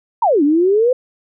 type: exponential two-way sweep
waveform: sine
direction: down then up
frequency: 988 to 279 to 519 Hz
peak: -10 dBFS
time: 0.22-0.93 s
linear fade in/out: 5 ms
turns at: 0.43 s
effects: none